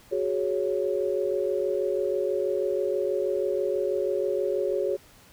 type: chord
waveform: sine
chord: F# suspended second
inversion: none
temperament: just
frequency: 370 / 416.2 / 555 Hz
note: F#4 / G#4 / C#5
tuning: 0 / +4 / +2 cents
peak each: -28 dBFS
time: 0.11-4.97 s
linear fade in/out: 20 ms
effects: pink hiss -54 dBFS RMS until 5.32 s